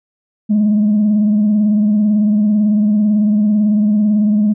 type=tone with vibrato; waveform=sine; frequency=210 Hz; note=G#3; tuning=19 cents sharp; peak=-8 dBFS; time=0.49-4.54 s; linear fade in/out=20 ms; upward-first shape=triangle; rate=18 Hz; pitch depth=58 cents each way; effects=tanh soft clip ceiling -7 dBFS